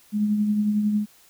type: tone with tremolo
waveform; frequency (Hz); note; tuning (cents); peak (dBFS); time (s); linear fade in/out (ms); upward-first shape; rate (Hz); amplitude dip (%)
sine; 209.6; G#3; +16; -17; 0.12-1.06; 50; triangle; 11; 45
effects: white hiss -55 dBFS RMS until 1.29 s